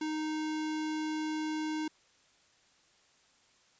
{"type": "tone", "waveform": "square", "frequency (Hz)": 310, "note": "D#4", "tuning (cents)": -6, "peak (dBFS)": -33, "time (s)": [0.01, 1.88], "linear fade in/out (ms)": 5, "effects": ["white hiss -66 dBFS RMS until 3.79 s", "resampled to 16000 Hz"]}